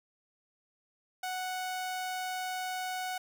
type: tone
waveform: sawtooth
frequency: 740 Hz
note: F#5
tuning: in tune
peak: -30 dBFS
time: 1.23-3.18 s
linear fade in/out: 5 ms
effects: none